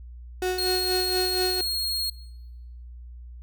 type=tone with tremolo; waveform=35% pulse; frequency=367.8 Hz; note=F#4; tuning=10 cents flat; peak=-21 dBFS; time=0.42-1.61 s; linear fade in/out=2 ms; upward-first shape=sine; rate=4.2 Hz; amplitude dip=55%
type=tone; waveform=40% pulse; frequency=4278 Hz; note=C8; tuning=38 cents sharp; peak=-24 dBFS; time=0.58-2.1 s; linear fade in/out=5 ms
effects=noise-tail reverb RT60 1.0 s tail -21 dB re dry + added 60 Hz sine -39 dBFS peak until 3.42 s